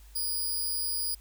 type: tone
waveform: 5% pulse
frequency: 4907 Hz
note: D#8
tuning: 25 cents flat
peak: -22 dBFS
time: 0.15-1.15 s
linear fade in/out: 10 ms
effects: added 51 Hz sine -49 dBFS peak until 1.2 s + white hiss -60 dBFS RMS until 1.2 s